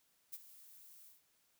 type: noise with ADSR envelope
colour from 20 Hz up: violet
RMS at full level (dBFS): -44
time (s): 0.32-1.22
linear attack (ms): 17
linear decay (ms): 36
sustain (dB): -15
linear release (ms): 150
effects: white hiss -75 dBFS RMS until 1.59 s